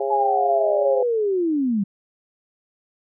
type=harmonic tone; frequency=136.4 Hz; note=C#3; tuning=28 cents flat; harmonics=3 / 4 / 5 / 6; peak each=-24 / -26 / -28 / -30 dBFS; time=0-1.03 s; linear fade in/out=5 ms
type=linear sweep; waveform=sine; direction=down; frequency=848 to 189 Hz; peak=-18 dBFS; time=0.1-1.84 s; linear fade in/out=10 ms
effects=none